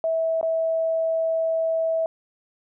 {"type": "tone with dropouts", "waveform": "sine", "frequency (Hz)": 651, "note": "E5", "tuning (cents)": -22, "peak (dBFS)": -20, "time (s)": [0.04, 2.06], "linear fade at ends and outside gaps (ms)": 1, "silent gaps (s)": [0.412, 0.429], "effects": []}